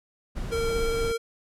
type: noise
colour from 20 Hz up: brown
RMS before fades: -31 dBFS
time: 0.35-1.13 s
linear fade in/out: 20 ms
type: tone with vibrato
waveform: square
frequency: 459.3 Hz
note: A#4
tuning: 26 cents flat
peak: -26 dBFS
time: 0.51-1.18 s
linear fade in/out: 20 ms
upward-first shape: triangle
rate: 17 Hz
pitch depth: 16 cents each way
effects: low-pass 12000 Hz 12 dB/octave